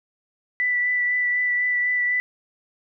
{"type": "tone with vibrato", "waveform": "sine", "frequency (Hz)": 1975.5, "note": "B6", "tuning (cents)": 0, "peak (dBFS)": -19, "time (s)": [0.6, 2.2], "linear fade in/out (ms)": 0, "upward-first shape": "sine", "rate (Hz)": 4, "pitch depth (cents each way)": 13, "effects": []}